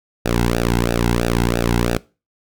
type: tone with flanger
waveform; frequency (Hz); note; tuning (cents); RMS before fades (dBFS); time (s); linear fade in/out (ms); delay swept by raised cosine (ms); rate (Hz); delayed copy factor
sawtooth; 58.6; A#1; +10; -18; 0.25-1.98; 10; 0.93 to 1.73; 3; -1
effects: noise-tail reverb RT60 0.3 s tail -21 dB re dry